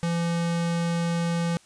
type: tone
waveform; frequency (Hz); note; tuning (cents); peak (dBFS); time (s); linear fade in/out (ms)
square; 169.6; E3; +50; -24; 0.03-1.57; 0
effects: white hiss -56 dBFS RMS until 1.65 s + resampled to 22050 Hz